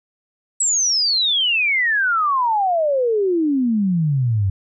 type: exponential sweep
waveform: sine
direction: down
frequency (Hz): 7920 to 93.1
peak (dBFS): -15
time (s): 0.6-4.5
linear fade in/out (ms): 5
effects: none